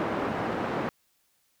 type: band-pass noise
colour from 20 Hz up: pink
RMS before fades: -30 dBFS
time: 0-0.89 s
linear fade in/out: 0 ms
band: 200 to 1300 Hz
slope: 12 dB/octave
effects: white hiss -70 dBFS RMS until 1.6 s